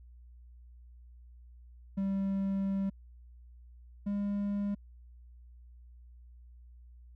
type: tone pair in turn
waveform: triangle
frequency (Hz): 195.1 / 202.4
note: G3 / G#3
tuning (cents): -8 / -44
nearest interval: minor second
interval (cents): 64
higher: second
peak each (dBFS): -27 / -28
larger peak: first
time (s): 1.97-2.9 / 4.06-4.75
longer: first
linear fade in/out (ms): 10
effects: added 60 Hz sine -51 dBFS peak until 7.15 s